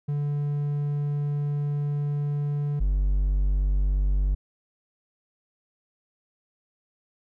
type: tone pair in turn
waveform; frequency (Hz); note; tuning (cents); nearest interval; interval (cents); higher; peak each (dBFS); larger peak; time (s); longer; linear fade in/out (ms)
triangle; 145.3 / 48.49; D3 / G1; -18 / -18; octave + perfect fifth; 1900; first; -22 / -18; second; 0.08-2.8 / 2.8-4.35; first; 10
effects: none